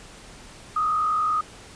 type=tone with frequency modulation; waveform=sine; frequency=1244.5 Hz; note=D#6; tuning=in tune; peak=-20 dBFS; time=0.76-1.41 s; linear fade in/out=5 ms; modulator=49.4 Hz; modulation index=0.6; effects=pink hiss -45 dBFS RMS until 1.75 s + resampled to 22050 Hz